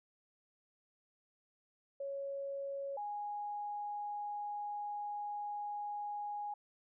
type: tone pair in turn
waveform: sine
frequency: 554.4 / 826.8 Hz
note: C#5 / G#5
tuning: 0 / -8 cents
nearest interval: perfect fifth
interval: 692 cents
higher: second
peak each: -38 / -38 dBFS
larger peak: neither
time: 2-2.97 / 2.97-6.54 s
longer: second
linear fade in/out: 5 ms
effects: none